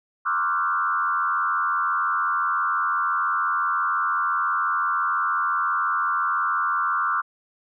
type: tone with frequency modulation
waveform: sine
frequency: 1265 Hz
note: D#6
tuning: 28 cents sharp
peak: -20 dBFS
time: 0.25-7.22 s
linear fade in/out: 20 ms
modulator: 85.8 Hz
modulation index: 2.3
effects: none